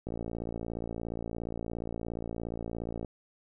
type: click train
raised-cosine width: 2 ms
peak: -23 dBFS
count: 171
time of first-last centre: 0.07-3.047 s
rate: 57.1 Hz
effects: none